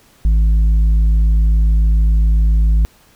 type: tone with tanh clipping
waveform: sine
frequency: 53.6 Hz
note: A1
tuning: 45 cents flat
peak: -10 dBFS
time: 0.25-2.85 s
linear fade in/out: 0 ms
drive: 5 dB
effects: pink hiss -50 dBFS RMS until 3.15 s